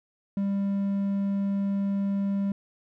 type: tone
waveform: triangle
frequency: 198.3 Hz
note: G3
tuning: 20 cents sharp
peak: -22 dBFS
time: 0.37-2.52 s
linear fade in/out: 2 ms
effects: none